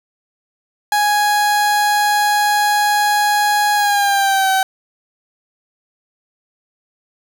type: tone with pitch glide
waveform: 30% pulse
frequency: 830.6 to 766.1 Hz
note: G#5 to G5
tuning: 0 to -40 cents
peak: -10 dBFS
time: 0.92-4.63 s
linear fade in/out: 2 ms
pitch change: -140 cents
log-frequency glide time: 3.75-4.5 s
effects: none